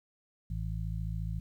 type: harmonic tone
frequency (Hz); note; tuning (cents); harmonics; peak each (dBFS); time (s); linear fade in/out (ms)
54.3; A1; -22; 1 / 2 / 3; -35 / -37 / -39; 0.5-1.4; 5
effects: 11-bit